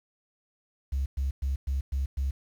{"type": "tone bursts", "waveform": "sine", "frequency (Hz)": 67.8, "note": "C#2", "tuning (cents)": -38, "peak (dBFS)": -24, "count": 6, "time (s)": [0.92, 2.31], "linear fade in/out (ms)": 10, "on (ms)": 140, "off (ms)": 110, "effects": ["tanh soft clip ceiling -22 dBFS", "9-bit"]}